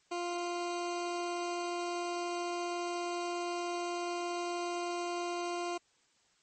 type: tone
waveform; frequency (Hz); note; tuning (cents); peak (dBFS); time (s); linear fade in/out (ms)
20% pulse; 349.2; F4; 0; -29; 0.11-5.78; 10
effects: white hiss -70 dBFS RMS until 6.42 s + MP3 32 kbps